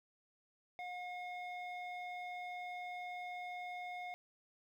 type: tone with low-pass filter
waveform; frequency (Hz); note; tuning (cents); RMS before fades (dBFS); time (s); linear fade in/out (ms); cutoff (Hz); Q
square; 719; F#5; -50; -45; 0.79-4.14; 0; 2600; 2
effects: 12-bit